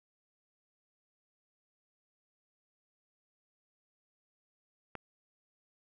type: click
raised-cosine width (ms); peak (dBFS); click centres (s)
0.5; -25; 4.953
effects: none